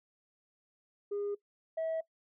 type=tone pair in turn; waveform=sine; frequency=407.6 / 647 Hz; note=G#4 / E5; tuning=-32 / -32 cents; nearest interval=minor sixth; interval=800 cents; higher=second; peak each=-31 / -29 dBFS; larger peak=second; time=1.11-1.35 / 1.77-2.01 s; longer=neither; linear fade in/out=10 ms; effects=noise-tail reverb RT60 0.1 s tail -20 dB re dry + tanh soft clip ceiling -30 dBFS